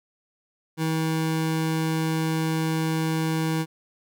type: tone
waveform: 25% pulse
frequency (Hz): 160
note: D#3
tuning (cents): +49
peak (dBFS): -19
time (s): 0.77-3.66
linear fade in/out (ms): 50
effects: none